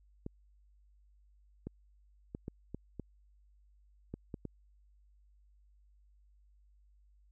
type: clicks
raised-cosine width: 3 ms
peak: -27 dBFS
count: 9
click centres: 0.264 / 1.67 / 2.349 / 2.481 / 2.746 / 2.997 / 4.14 / 4.342 / 4.453 s
effects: added 50 Hz sine -62 dBFS peak until 7.31 s